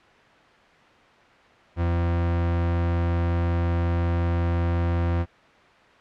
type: tone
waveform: 40% pulse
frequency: 85.5 Hz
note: F2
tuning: 36 cents flat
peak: -20 dBFS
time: 1.76-5.26 s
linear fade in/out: 50 ms
effects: white hiss -52 dBFS RMS until 6 s + low-pass 2000 Hz 12 dB/octave